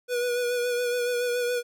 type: tone with vibrato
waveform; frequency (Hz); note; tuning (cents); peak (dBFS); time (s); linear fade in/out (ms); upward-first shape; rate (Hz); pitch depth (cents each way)
square; 487.3; B4; -23; -25; 0.08-1.63; 50; sine; 7.1; 27
effects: none